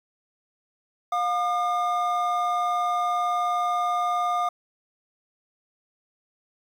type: tone pair together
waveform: triangle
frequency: 710.8 / 1211 Hz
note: F5 / D#6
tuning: +30 / -47 cents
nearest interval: major sixth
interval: 923 cents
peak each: -23 dBFS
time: 1.12-4.49 s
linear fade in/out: 5 ms
effects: 9-bit